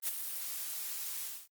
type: noise with ADSR envelope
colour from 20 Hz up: blue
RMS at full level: -30 dBFS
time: 0.02-1.48 s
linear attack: 64 ms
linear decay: 10 ms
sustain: -9 dB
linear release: 230 ms
effects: noise-tail reverb RT60 0.1 s tail -25 dB re dry + Opus 32 kbps